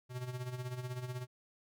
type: tone with tremolo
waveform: square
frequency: 125.3 Hz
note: B2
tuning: 25 cents sharp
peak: -37 dBFS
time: 0.09-1.27 s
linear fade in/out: 50 ms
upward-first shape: sine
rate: 16 Hz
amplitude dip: 65%
effects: none